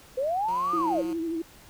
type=linear two-way sweep; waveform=sine; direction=up then down; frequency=493.9 to 1249 to 493.9 Hz; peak=-24 dBFS; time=0.17-1.02 s; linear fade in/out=10 ms; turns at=0.76 s
type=tone; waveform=10% pulse; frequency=179.1 Hz; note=F3; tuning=44 cents sharp; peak=-32 dBFS; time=0.48-1.13 s; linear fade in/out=2 ms
type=tone with vibrato; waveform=sine; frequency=329.6 Hz; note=E4; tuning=in tune; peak=-27 dBFS; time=0.73-1.42 s; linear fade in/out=5 ms; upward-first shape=sine; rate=12 Hz; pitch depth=47 cents each way
effects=pink hiss -52 dBFS RMS until 1.69 s